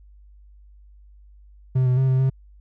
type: tone with pitch steps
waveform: triangle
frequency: 129.2 / 126.3 / 132.3 / 130.2 / 132.5 Hz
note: C3 / B2 / C3 / C3 / C3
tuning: -21 / +39 / +20 / -8 / +22 cents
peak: -14 dBFS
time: 1.75-2.3 s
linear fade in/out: 10 ms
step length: 110 ms
effects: added 50 Hz sine -46 dBFS peak until 2.6 s